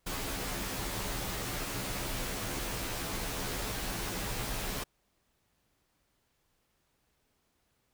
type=noise with comb filter; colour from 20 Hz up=pink; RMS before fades=-36 dBFS; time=0.06-4.84 s; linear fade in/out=10 ms; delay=13 ms; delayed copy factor=-0.8; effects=pink hiss -75 dBFS RMS until 7.93 s